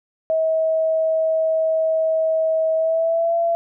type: tone with pitch glide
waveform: sine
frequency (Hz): 641 to 675.6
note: E5 to E5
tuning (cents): -49 to +42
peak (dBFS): -16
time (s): 0.3-3.55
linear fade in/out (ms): 0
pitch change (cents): +91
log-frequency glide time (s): 2.76-3.36
effects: none